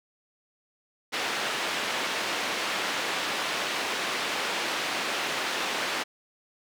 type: band-pass noise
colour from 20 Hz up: white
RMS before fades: -30 dBFS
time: 1.12-6.04 s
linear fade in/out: 20 ms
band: 270 to 3100 Hz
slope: 12 dB/octave
effects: none